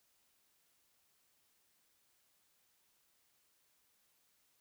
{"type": "silence", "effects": ["white hiss -75 dBFS RMS until 4.6 s"]}